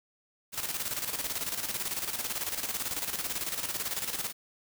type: noise with tremolo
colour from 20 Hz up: white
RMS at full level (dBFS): -32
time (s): 0.52-4.33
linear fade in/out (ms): 50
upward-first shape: square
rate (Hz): 18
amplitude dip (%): 60
effects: none